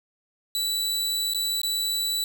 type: tone with dropouts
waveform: sawtooth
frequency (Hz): 3951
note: B7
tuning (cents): 0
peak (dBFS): -21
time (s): 0.55-2.24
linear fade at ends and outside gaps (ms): 1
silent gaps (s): 1.336-1.346 / 1.616-1.633
effects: none